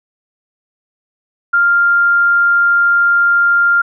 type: tone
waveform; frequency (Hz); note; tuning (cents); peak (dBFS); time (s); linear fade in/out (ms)
sine; 1396.9; F6; 0; -8; 1.53-3.82; 10
effects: none